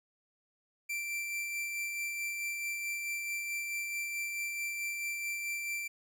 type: tone with tremolo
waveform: 45% pulse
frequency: 2349 Hz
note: D7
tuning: in tune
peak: -33 dBFS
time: 0.89-5.88 s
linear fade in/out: 10 ms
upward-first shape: sine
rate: 4.6 Hz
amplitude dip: 30%
effects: none